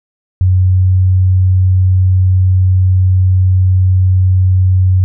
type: tone with pitch glide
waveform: sine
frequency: 92.3 to 92.89 Hz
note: F#2 to F#2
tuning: -4 to +7 cents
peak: -6 dBFS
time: 0.41-5.04 s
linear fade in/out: 0 ms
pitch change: +11 cents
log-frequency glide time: 0.57-0.9 s
effects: none